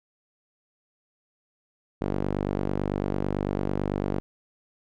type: tone with band-pass filter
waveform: sawtooth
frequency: 49 Hz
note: G1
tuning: in tune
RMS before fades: -28 dBFS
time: 2.01-4.2 s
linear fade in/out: 0 ms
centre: 350 Hz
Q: 0.82
effects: none